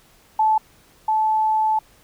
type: tone pair in turn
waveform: sine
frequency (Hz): 870 / 870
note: A5 / A5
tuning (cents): -20 / -20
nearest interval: unison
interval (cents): 0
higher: neither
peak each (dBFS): -14 / -16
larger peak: first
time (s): 0.39-0.58 / 1.08-1.79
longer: second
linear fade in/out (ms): 5
effects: pink hiss -54 dBFS RMS until 2.03 s